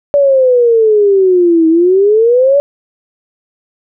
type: exponential two-way sweep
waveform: sine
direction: down then up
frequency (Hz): 578 to 318.8 to 578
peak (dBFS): -5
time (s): 0.14-2.6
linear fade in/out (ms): 0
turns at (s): 1.68
effects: none